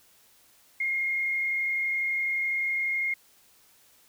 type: tone with frequency modulation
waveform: sine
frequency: 2137 Hz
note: C7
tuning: 36 cents sharp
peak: -25 dBFS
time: 0.8-3.14 s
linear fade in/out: 5 ms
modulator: 31.9 Hz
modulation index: 0.76
effects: white hiss -60 dBFS RMS until 4.08 s